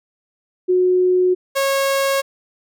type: tone pair in turn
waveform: sine / sawtooth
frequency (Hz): 365.2 / 547.2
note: F#4 / C#5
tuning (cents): -23 / -23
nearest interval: perfect fifth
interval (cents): 700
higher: second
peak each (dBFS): -12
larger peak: neither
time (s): 0.68-1.35 / 1.55-2.22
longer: neither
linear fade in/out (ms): 20
effects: none